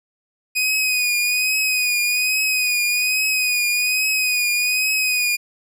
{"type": "tone with vibrato", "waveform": "sawtooth", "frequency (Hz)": 2489, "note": "D#7", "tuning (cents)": 0, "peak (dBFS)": -14, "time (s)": [0.55, 5.37], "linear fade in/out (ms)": 20, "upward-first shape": "triangle", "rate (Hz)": 1.2, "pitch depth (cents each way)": 49, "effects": []}